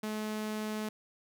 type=tone; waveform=sawtooth; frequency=214.6 Hz; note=A3; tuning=43 cents flat; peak=-30 dBFS; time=0.03-0.89 s; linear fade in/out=5 ms; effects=none